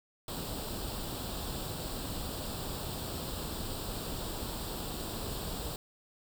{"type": "noise with comb filter", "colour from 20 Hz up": "pink", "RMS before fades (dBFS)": -38, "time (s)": [0.28, 5.76], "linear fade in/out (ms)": 2, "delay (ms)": 0.24, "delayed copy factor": 0.7, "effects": []}